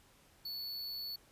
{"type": "tone", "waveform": "square", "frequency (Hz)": 4435, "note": "C#8", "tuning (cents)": 0, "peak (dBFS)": -40, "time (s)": [0.45, 1.16], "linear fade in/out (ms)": 5, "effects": ["pink hiss -65 dBFS RMS until 1.31 s", "resampled to 32000 Hz"]}